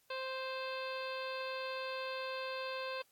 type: harmonic tone with a mistuned harmonic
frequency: 523.3 Hz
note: C5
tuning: in tune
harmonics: 1 / 2 / 3 / 4 / 5 / 6 / 7 / 8 / 9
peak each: -41 / -44 / -47 / -56 / -46 / -57 / -52 / -51 / -57 dBFS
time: 0.1-3.02 s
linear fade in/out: 5 ms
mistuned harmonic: 7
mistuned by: -38 cents
effects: white hiss -72 dBFS RMS until 3.11 s + AAC 64 kbps